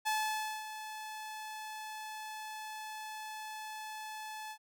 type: tone with ADSR envelope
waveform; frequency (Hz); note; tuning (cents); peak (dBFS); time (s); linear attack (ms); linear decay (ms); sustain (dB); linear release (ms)
sawtooth; 864; A5; -32; -26; 0.05-4.58; 23; 560; -12; 71
effects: none